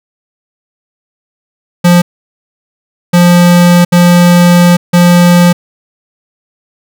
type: tone bursts at uneven times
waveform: square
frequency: 175.3 Hz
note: F3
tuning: 7 cents sharp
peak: -3 dBFS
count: 4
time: 1.84-2.02 / 3.13-3.85 / 3.92-4.77 / 4.93-5.53 s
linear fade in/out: 10 ms
effects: none